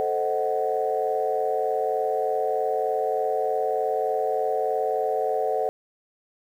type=chord; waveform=sine; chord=A diminished seventh; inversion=none; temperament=equal with one note detuned; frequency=440 / 523.3 / 622.3 / 744.7 Hz; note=A4 / C5 / Eb5 / Gb5; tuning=0 / 0 / 0 / +11 cents; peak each=-26 / -28 / -29 / -26 dBFS; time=0-5.69 s; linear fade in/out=0 ms; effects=tanh soft clip ceiling -12 dBFS + 9-bit